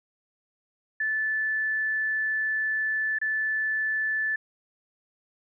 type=tone with dropouts; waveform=sine; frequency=1747 Hz; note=A6; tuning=13 cents flat; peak=-24 dBFS; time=1-4.36 s; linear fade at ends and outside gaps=5 ms; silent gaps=3.187-3.214 s; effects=none